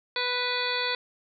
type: harmonic tone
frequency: 493.9 Hz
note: B4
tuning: in tune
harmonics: 1 / 2 / 3 / 4 / 5 / 7 / 8 / 9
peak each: -34 / -34 / -34 / -34 / -34 / -34 / -34 / -34 dBFS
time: 0.16-0.95 s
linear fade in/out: 2 ms
effects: none